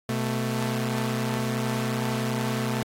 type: tone pair together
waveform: sawtooth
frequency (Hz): 126 / 221.2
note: B2 / A3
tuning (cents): +35 / +9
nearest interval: minor seventh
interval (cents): 974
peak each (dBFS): -24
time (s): 0.09-2.83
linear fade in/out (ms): 2
effects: AAC 48 kbps